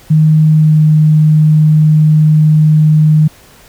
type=tone with pitch glide; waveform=sine; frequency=155.56 to 154.13 Hz; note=D#3 to D#3; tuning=0 to -16 cents; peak=-4 dBFS; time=0.1-3.28 s; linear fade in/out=10 ms; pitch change=-16 cents; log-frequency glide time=0.5-0.82 s; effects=pink hiss -41 dBFS RMS until 3.68 s